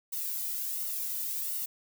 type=noise with flanger; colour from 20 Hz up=violet; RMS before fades=-34 dBFS; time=0.12-1.66 s; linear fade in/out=10 ms; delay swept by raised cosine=1.2 to 1.84 ms; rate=1.4 Hz; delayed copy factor=-0.9; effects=none